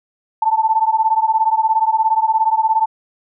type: beating tone pair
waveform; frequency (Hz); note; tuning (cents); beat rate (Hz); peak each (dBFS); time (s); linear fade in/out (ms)
sine; 877 / 894; A5 / A5; -6 / +27; 17; -15 / -16; 0.42-2.86; 5
effects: none